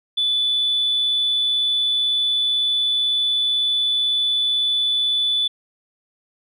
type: tone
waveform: sine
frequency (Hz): 3478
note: A7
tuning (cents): -21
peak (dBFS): -16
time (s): 0.17-5.48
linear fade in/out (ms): 10
effects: tanh soft clip ceiling -12 dBFS